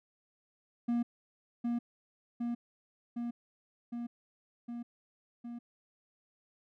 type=tone with echo; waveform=triangle; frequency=237.5 Hz; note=A#3; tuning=33 cents sharp; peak=-26 dBFS; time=0.88-1.03 s; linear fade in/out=10 ms; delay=760 ms; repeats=6; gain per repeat=-2 dB; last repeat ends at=5.59 s; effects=none